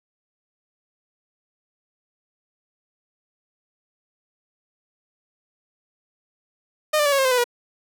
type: tone with pitch steps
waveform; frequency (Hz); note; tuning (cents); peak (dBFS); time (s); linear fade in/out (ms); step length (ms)
sawtooth; 612 / 591.5 / 571.7 / 552.5 / 534 / 516.1 / 498.8 / 482.1; D#5 / D5 / D5 / C#5 / C5 / C5 / B4 / B4; -29 / +12 / -47 / -6 / +35 / -24 / +17 / -42; -13; 6.93-7.442; 10; 64
effects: none